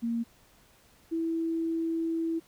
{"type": "tone pair in turn", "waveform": "sine", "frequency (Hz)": [232.3, 328.5], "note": ["A#3", "E4"], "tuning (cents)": [-6, -6], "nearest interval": "tritone", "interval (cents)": 600, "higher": "second", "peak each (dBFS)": -27, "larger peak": "neither", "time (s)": [[0.02, 0.24], [1.11, 2.4]], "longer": "second", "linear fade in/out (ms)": 20, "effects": ["pink hiss -61 dBFS RMS until 2.47 s"]}